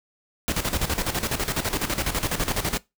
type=noise with tremolo; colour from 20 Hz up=pink; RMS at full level=-24 dBFS; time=0.48-2.78 s; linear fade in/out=0 ms; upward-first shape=square; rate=12 Hz; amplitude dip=70%; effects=noise-tail reverb RT60 0.2 s tail -21 dB re dry